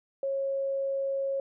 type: tone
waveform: sine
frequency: 546 Hz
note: C#5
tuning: 26 cents flat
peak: -27 dBFS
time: 0.23-1.4 s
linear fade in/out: 2 ms
effects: none